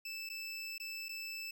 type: tone with dropouts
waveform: 25% pulse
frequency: 2636 Hz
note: E7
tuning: 1 cent flat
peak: -37 dBFS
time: 0.05-1.51 s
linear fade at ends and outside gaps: 5 ms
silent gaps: 0.291-0.298 / 0.781-0.799 / 1.085-1.091 s
effects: none